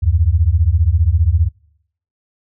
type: beating tone pair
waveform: sine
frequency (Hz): 75.2 / 90.2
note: D2 / F#2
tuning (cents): +42 / -44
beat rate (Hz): 15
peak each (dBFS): -13 / -13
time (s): 0.02-1.49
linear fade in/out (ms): 20
effects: noise-tail reverb RT60 0.7 s tail -24 dB re dry